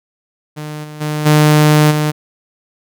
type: tone with level steps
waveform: sawtooth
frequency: 151.4 Hz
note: D#3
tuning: 47 cents flat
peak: -20 / -25 / -13 / -3 / -9 dBFS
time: 0.56-2.12 s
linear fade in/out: 20 ms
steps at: 0.83 / 1 / 1.25 / 1.9 s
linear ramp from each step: 20 ms
effects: none